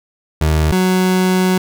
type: tone pair in turn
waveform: 30% pulse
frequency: 77.78 / 184.99 Hz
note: D#2 / F#3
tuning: 0 / 0 cents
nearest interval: octave + minor third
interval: 1500 cents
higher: second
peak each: -9 dBFS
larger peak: neither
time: 0.41-0.72 / 0.72-1.58 s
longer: second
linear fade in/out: 5 ms
effects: none